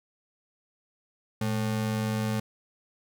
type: ring-modulated tone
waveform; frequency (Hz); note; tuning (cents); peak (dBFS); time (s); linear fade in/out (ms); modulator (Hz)
square; 164.81; E3; 0; -24; 1.41-2.4; 5; 49.6
effects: none